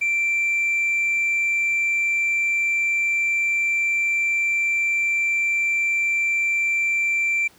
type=tone with tanh clipping; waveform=triangle; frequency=2349 Hz; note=D7; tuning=in tune; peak=-19 dBFS; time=0.01-7.48 s; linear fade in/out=10 ms; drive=6 dB; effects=pink hiss -53 dBFS RMS until 7.58 s + high-pass 80 Hz 12 dB/octave